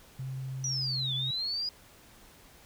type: tone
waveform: sine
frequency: 132 Hz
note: C3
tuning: 16 cents sharp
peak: -34 dBFS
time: 0.19-1.31 s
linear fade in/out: 5 ms
type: linear two-way sweep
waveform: sine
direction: down then up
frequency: 5920 to 3400 to 4948 Hz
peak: -30 dBFS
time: 0.64-1.69 s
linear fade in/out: 2 ms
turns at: 1.14 s
effects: pink hiss -56 dBFS RMS until 2.65 s